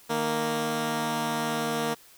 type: tone pair together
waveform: 10% pulse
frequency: 155.3 / 232.7 Hz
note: D#3 / A#3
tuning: -3 / -3 cents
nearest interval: perfect fifth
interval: 700 cents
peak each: -24 / -19 dBFS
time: 0.09-1.95 s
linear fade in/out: 20 ms
effects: white hiss -54 dBFS RMS until 2.17 s